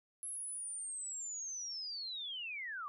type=linear sweep; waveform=sine; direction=down; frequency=11030 to 1115 Hz; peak=-40 dBFS; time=0.23-2.88 s; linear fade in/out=0 ms; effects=none